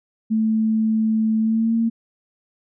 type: tone with pitch glide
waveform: sine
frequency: 220 to 228.3 Hz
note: A3 to A#3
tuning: 0 to -36 cents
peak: -16 dBFS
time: 0.3-1.9 s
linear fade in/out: 20 ms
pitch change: +64 cents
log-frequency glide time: 1.4-1.75 s
effects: none